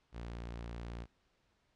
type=tone; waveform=sawtooth; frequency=58.27 Hz; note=A#1; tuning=in tune; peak=-38 dBFS; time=0.12-1.07 s; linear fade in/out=50 ms; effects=pink hiss -75 dBFS RMS until 1.75 s + low-pass 5000 Hz 12 dB/octave